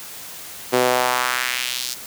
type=tone with high-pass filter sweep; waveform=sawtooth; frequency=125.3 Hz; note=B2; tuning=25 cents sharp; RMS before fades=-21 dBFS; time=0.72-1.95 s; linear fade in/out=20 ms; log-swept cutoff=380 to 5200 Hz; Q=1.6; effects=white hiss -36 dBFS RMS until 2.06 s + high-pass 60 Hz 12 dB/octave